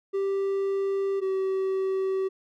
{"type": "tone pair in turn", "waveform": "triangle", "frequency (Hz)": [392, 382.4], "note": ["G4", "G4"], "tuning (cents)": [0, -43], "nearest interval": "unison", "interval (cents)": 43, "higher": "first", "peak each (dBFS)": -22, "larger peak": "neither", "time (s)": [[0.13, 1.21], [1.21, 2.29]], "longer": "neither", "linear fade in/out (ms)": 20, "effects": []}